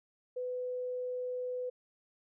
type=tone; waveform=sine; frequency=500 Hz; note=B4; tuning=21 cents sharp; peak=-34 dBFS; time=0.36-1.7 s; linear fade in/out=10 ms; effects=none